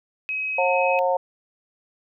sine tone, 2544 Hz, D#7, 38 cents sharp, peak -24 dBFS, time 0.29-0.99 s, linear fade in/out 0 ms
harmonic tone, 180 Hz, F#3, 47 cents flat, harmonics 3 / 4 / 5, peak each -21 / -24 / -24 dBFS, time 0.58-1.17 s, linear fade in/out 5 ms
effects none

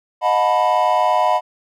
triangle chord, B dominant seventh, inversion first, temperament equal with one note detuned, 622.3 / 722.7 / 880 / 987.8 Hz, D#5 / F#5 / A5 / B5, 0 / -41 / 0 / 0 cents, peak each -18 / -16 / -20 / -16 dBFS, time 0.21-1.41 s, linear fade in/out 50 ms, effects none

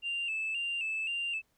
sine tone with vibrato, 2703 Hz, E7, 43 cents sharp, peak -30 dBFS, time 0.02-1.42 s, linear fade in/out 50 ms, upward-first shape square, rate 1.9 Hz, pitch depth 52 cents each way, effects tanh soft clip ceiling -28 dBFS + pink hiss -74 dBFS RMS until 1.57 s

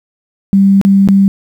sine tone with dropouts, 196 Hz, G3, in tune, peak -4 dBFS, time 0.53-1.28 s, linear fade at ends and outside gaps 0 ms, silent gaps 0.814-0.85 / 1.076-1.087 s, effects 7-bit

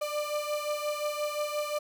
35% pulse beating tone pair, 593 / 598.7 Hz, D5 / D5, +17 / +33 cents, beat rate 5.7 Hz, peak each -30 / -33 dBFS, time 0.01-1.79 s, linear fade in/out 10 ms, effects none

